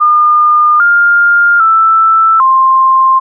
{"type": "tone with pitch steps", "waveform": "sine", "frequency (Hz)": [1212, 1405, 1324, 1054], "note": ["D#6", "F6", "E6", "C6"], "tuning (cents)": [-46, 10, 7, 12], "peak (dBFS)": -4, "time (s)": [0, 3.2], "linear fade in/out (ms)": 20, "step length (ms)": 800, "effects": []}